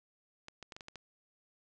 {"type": "clicks", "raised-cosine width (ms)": 0.2, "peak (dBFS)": -29, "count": 7, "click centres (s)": [0.484, 0.627, 0.722, 0.765, 0.808, 0.884, 0.957], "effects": ["resampled to 22050 Hz"]}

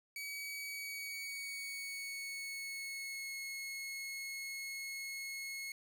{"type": "tone with pitch glide", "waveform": "sawtooth", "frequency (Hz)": [2269, 2177], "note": ["C#7", "C#7"], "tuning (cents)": [40, -32], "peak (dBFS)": -38, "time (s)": [0.16, 5.72], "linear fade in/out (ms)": 2, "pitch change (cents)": -72, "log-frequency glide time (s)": [0.64, 3.35], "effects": ["11-bit"]}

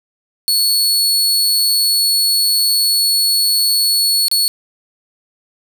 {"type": "tone with dropouts", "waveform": "sawtooth", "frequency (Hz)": 4401, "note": "C#8", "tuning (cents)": -13, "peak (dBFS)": -9, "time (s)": [0.48, 4.48], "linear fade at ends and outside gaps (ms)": 0, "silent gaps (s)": [4.283, 4.314], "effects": []}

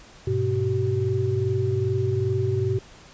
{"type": "tone cluster", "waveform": "sine", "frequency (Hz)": [100.7, 123.2, 380.9], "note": ["G2", "B2", "G4"], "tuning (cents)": [47, -4, -50], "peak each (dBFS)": -25, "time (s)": [0.27, 2.79], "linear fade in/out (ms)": 5, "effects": ["pink hiss -48 dBFS RMS until 3.13 s", "resampled to 16000 Hz"]}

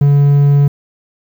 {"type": "tone", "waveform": "triangle", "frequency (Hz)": 142.7, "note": "D3", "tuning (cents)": -49, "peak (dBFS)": -4, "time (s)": [0.01, 0.68], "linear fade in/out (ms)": 5, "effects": ["7-bit"]}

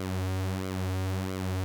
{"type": "tone with flanger", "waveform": "sawtooth", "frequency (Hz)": 93.9, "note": "F#2", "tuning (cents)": 26, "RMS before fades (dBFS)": -31, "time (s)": [0, 1.64], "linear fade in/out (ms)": 0, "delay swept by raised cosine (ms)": [1.1, 6.1], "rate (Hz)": 1.5, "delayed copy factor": -0.65, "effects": []}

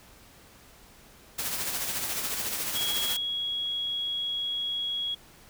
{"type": "noise with tremolo", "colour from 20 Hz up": "white", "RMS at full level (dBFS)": -30, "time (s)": [1.38, 3.17], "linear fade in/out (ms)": 10, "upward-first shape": "sine", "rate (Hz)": 14, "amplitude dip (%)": 40}
{"type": "tone", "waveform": "sine", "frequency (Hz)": 3322, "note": "G#7", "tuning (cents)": 0, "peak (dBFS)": -28, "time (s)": [2.75, 5.15], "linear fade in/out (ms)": 10}
{"effects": ["pink hiss -54 dBFS RMS until 5.49 s"]}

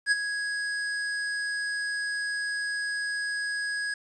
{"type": "tone with ADSR envelope", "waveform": "square", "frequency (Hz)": 1661.2, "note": "G#6", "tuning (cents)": 0, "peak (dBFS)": -19, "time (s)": [0.06, 3.94], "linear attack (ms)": 55, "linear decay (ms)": 27, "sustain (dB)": -10, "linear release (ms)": 4, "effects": ["resampled to 22050 Hz", "9-bit"]}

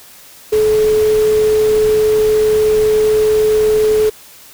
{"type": "tone in noise", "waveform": "sine", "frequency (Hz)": 430, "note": "A4", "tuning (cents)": -40, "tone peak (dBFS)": -9, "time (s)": [0.52, 4.1], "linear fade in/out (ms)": 10, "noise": "pink", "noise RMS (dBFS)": -27, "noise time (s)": [0.52, 4.1], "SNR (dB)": 15, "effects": ["white hiss -40 dBFS RMS until 4.53 s"]}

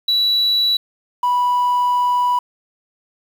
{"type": "tone pair in turn", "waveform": "triangle", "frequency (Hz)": [3932, 983], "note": ["B7", "B5"], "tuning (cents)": [-8, -8], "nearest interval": "2 octaves", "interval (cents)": 2400, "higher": "first", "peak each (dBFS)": -11, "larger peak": "neither", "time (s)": [[0.08, 0.77], [1.23, 2.39]], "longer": "second", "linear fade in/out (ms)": 5, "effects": ["tanh soft clip ceiling -9 dBFS", "7-bit"]}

